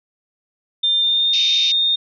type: tone with pitch glide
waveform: sine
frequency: 3600 to 3663 Hz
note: A7 to A#7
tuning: +39 to -31 cents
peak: -14 dBFS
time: 0.83-1.96 s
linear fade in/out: 10 ms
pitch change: +30 cents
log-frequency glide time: 0.99-1.38 s
type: band-pass noise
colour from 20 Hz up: pink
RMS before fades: -26 dBFS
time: 1.33-1.72 s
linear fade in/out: 5 ms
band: 2300 to 6100 Hz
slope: 96 dB/octave
effects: none

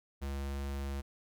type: tone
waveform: square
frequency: 69.3 Hz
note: C#2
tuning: in tune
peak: -36 dBFS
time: 0.21-1.02 s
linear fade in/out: 20 ms
effects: none

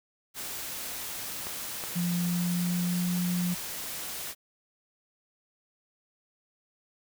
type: noise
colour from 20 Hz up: white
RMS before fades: -37 dBFS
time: 0.34-4.35 s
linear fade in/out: 50 ms
type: clicks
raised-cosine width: 0.5 ms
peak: -22 dBFS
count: 2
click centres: 1.469 / 1.838 s
type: tone with pitch glide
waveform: sine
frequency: 174.61 to 177.56 Hz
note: F3 to F3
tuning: 0 to +29 cents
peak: -26 dBFS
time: 1.95-3.55 s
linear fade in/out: 20 ms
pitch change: +29 cents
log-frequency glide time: 2.12-3.09 s
effects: none

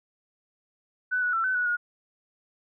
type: tone with pitch steps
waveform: sine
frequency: 1498 / 1469 / 1341 / 1517 / 1469 / 1439 Hz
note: F#6 / F#6 / E6 / F#6 / F#6 / F#6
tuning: +21 / -13 / +29 / +43 / -13 / -49 cents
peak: -23 dBFS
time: 1.11-1.77 s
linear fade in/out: 20 ms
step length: 110 ms
effects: none

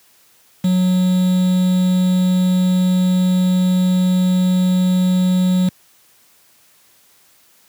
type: tone with quantisation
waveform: triangle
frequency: 183.2 Hz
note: F#3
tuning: 17 cents flat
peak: -10 dBFS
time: 0.64-5.69 s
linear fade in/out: 5 ms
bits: 5
effects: white hiss -53 dBFS RMS until 7.68 s + high-pass 80 Hz 12 dB/octave

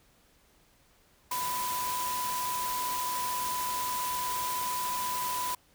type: tone in noise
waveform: sine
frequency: 995 Hz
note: B5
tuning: 13 cents sharp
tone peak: -31 dBFS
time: 1.31-5.55 s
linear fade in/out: 5 ms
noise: white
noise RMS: -36 dBFS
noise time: 1.31-5.55 s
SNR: +2 dB
effects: pink hiss -64 dBFS RMS until 5.74 s

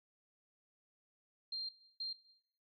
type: tone bursts at uneven times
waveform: sine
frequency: 4186 Hz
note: C8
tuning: in tune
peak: -38 dBFS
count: 2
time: 1.52-1.69 / 2-2.13 s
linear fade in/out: 5 ms
effects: noise-tail reverb RT60 0.8 s tail -17 dB re dry

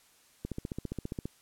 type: click train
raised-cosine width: 3 ms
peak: -22 dBFS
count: 13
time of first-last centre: 0.45-1.255 s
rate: 14.9 Hz
effects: white hiss -63 dBFS RMS until 1.41 s + low-pass 12000 Hz 12 dB/octave

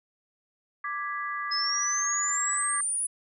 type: chord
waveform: sine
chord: G# diminished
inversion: second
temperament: equal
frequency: 1174.7 / 1661.2 / 1975.5 Hz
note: D6 / G#6 / B6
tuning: 0 / 0 / 0 cents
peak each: -32 / -35 / -37 dBFS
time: 0.84-2.81 s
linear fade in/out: 5 ms
type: exponential sweep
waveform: sine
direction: up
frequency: 5100 to 9956 Hz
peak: -26 dBFS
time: 1.51-3.07 s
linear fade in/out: 10 ms
effects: none

